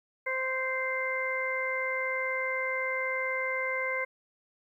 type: harmonic tone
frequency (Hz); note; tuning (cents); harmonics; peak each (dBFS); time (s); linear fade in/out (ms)
521; C5; -7; 1 / 2 / 3 / 4; -34 / -37 / -37 / -31; 0.26-4.05; 10
effects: 11-bit